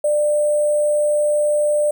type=tone with sample-and-hold; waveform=sine; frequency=594 Hz; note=D5; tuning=20 cents sharp; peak=-14 dBFS; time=0.04-1.91 s; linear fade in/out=5 ms; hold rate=8820 Hz; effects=none